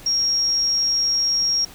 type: tone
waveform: sine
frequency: 5588 Hz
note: F8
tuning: in tune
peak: -17 dBFS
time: 0.06-1.65 s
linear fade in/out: 5 ms
effects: pink hiss -43 dBFS RMS until 1.74 s